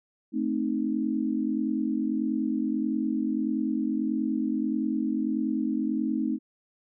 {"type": "chord", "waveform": "sine", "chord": "A diminished", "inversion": "none", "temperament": "equal", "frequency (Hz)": [220, 261.6, 311.1], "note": ["A3", "C4", "Eb4"], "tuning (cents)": [0, 0, 0], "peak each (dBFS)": -29, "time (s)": [0.32, 6.39], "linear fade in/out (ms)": 50, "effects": []}